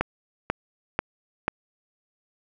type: click train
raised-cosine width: 0.5 ms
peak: -7 dBFS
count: 4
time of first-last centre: 0.01-1.481 s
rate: 2.04 Hz
effects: none